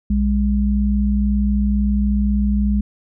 sine tone pair together, 60.8 / 204.5 Hz, B1 / G#3, -26 / -26 cents, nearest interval octave + major sixth, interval 2100 cents, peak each -17 dBFS, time 0.1-2.81 s, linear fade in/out 5 ms, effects none

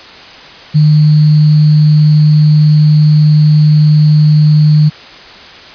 sine tone with sample-and-hold, 151.8 Hz, D#3, 42 cents flat, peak -3 dBFS, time 0.74-4.9 s, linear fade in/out 20 ms, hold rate 4410 Hz, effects white hiss -32 dBFS RMS until 5.74 s + resampled to 11025 Hz

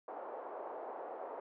white band-pass noise, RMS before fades -45 dBFS, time 0.08-1.4 s, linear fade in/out 2 ms, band 410 to 880 Hz, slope 24 dB/octave, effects none

